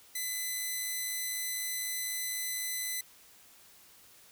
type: tone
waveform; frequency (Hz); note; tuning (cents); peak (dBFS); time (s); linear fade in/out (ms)
5% pulse; 2012; B6; +32; -23; 0.15-3.01; 5
effects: white hiss -58 dBFS RMS until 4.31 s